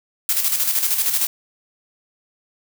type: noise with tremolo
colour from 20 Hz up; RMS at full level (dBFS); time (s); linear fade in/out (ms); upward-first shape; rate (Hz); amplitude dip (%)
blue; -18; 0.29-1.27; 2; square; 13; 50
effects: none